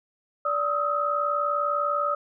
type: tone cluster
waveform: sine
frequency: 582 / 1259 / 1319 Hz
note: D5 / D#6 / E6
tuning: -16 / +20 / +1 cents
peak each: -28 / -25 / -29 dBFS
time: 0.45-2.15 s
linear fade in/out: 5 ms
effects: none